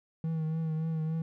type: tone with vibrato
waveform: triangle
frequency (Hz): 159.8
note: D#3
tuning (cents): +47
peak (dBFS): -27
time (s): 0.24-1.22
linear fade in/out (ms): 2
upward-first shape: triangle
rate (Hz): 3.5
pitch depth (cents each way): 39
effects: none